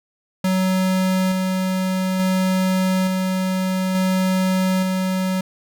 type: tone with tremolo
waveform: square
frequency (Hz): 187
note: F#3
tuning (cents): +19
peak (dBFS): -17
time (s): 0.44-5.41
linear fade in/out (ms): 5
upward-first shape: square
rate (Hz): 0.57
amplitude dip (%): 25
effects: none